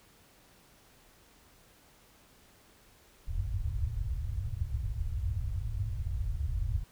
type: low-pass noise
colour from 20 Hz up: white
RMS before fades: -33 dBFS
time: 3.27-6.84 s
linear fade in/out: 10 ms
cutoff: 110 Hz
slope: 48 dB/octave
effects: pink hiss -61 dBFS RMS until 6.91 s